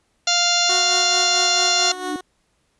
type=harmonic tone; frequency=698.5 Hz; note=F5; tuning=in tune; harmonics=1 / 2 / 3 / 4 / 5 / 6 / 7 / 8 / 9 / 10; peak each=-24 / -26 / -30 / -25 / -24 / -21 / -31 / -23 / -30 / -26 dBFS; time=0.27-1.92 s; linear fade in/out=5 ms
type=tone with tremolo; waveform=15% pulse; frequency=367 Hz; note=F#4; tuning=14 cents flat; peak=-18 dBFS; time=0.69-2.21 s; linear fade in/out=5 ms; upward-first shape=sine; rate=4.5 Hz; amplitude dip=55%
type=tone with exponential growth; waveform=sine; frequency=299.4 Hz; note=D4; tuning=33 cents sharp; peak=-21 dBFS; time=1.8-2.16 s; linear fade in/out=1 ms; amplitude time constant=77 ms
effects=pink hiss -66 dBFS RMS until 2.79 s + resampled to 24000 Hz